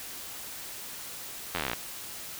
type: slowing click train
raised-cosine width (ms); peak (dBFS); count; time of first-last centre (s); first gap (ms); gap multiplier
0.3; -13; 14; 1.55-1.733; 11; 1.04
effects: white hiss -41 dBFS RMS until 2.39 s